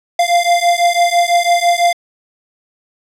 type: beating tone pair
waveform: square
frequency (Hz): 692 / 698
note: F5 / F5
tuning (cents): -16 / -1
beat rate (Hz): 6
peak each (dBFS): -14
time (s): 0.19-1.93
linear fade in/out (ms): 5
effects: low-pass 10000 Hz 12 dB/octave